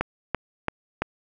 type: click train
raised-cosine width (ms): 0.5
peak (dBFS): -8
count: 4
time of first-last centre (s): 0.01-1.02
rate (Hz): 2.97
effects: none